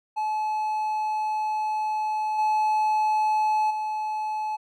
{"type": "tone with level steps", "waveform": "triangle", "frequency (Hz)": 859, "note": "A5", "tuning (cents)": -42, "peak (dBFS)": [-22, -18, -24], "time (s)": [0.16, 4.57], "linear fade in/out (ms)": 20, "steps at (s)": [2.38, 3.7], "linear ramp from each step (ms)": 10, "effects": []}